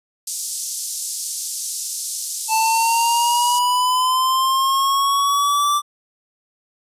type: band-pass noise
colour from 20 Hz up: white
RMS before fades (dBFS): -27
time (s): 0.27-3.59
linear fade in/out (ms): 5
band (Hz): 5100 to 10000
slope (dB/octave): 24
type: linear sweep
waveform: square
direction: up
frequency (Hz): 880 to 1174.7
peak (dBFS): -16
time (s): 2.48-5.82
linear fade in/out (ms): 50
effects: resampled to 32000 Hz